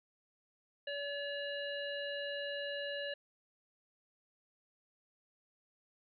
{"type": "harmonic tone", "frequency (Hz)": 570, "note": "C#5", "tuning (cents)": 48, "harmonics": [1, 3, 5, 7], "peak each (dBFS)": [-40, -43, -44, -49], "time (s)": [0.87, 3.14], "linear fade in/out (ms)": 5, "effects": []}